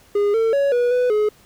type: tone with pitch steps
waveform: triangle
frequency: 409 / 450.9 / 560 / 485.7 / 496.2 / 423.2 Hz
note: G#4 / A4 / C#5 / B4 / B4 / G#4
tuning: -26 / +42 / +18 / -29 / +8 / +33 cents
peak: -13 dBFS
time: 0.15-1.29 s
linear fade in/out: 5 ms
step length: 190 ms
effects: pink hiss -52 dBFS RMS until 1.45 s